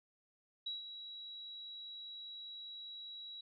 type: tone with ADSR envelope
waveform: sine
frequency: 3885 Hz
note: B7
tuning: 29 cents flat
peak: -37 dBFS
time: 0.66-3.41 s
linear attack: 7 ms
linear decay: 150 ms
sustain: -9 dB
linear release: 5 ms
effects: none